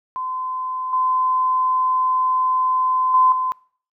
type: tone with level steps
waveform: sine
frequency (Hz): 1026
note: C6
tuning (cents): -34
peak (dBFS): -23 / -16 / -11 / -19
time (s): 0.16-3.52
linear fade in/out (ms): 0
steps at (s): 0.93 / 3.14 / 3.32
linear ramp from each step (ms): 2
effects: noise-tail reverb RT60 0.5 s tail -24 dB re dry